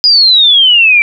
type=exponential sweep; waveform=sine; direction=down; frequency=4978 to 2314 Hz; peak=-3 dBFS; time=0.04-1.02 s; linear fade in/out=0 ms; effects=none

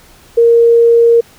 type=tone; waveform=sine; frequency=466.2 Hz; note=A#4; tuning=in tune; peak=-4 dBFS; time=0.37-1.21 s; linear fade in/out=10 ms; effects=pink hiss -43 dBFS RMS until 1.38 s

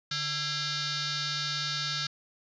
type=tone with frequency modulation; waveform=sine; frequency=147.2 Hz; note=D3; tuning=4 cents sharp; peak=-29 dBFS; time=0.11-2.07 s; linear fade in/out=5 ms; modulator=746 Hz; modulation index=6.9; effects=resampled to 16000 Hz

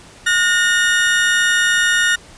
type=tone pair together; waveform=35% pulse; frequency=1443.4 / 1834 Hz; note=F#6 / A#6; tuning=-43 / -29 cents; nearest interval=major third; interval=414 cents; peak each=-14 dBFS; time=0.26-2.16 s; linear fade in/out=10 ms; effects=pink hiss -42 dBFS RMS until 2.37 s + resampled to 22050 Hz

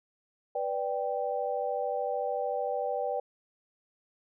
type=chord; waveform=sine; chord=G major; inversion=first; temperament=equal; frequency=493.9 / 587.3 / 784 Hz; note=B4 / D5 / G5; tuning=0 / 0 / 0 cents; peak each=-33 dBFS; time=0.55-3.2 s; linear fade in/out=5 ms; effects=none

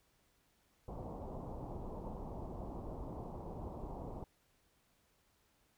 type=low-pass noise; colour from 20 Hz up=pink; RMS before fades=-45 dBFS; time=0.88-4.24 s; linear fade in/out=2 ms; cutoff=1000 Hz; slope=48 dB/octave; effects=pink hiss -74 dBFS RMS until 5.77 s

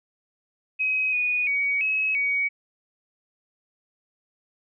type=tone with pitch steps; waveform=sine; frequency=2534 / 2470 / 2253 / 2565 / 2251 Hz; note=D#7 / D#7 / C#7 / E7 / C#7; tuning=+31 / -13 / +28 / -48 / +26 cents; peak=-21 dBFS; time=0.79-2.49 s; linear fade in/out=20 ms; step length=340 ms; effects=none

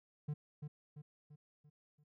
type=tone with echo; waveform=triangle; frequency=148.6 Hz; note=D3; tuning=21 cents sharp; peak=-34 dBFS; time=0.28-0.34 s; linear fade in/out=10 ms; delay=340 ms; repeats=5; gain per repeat=-6 dB; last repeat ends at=2.04 s; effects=none

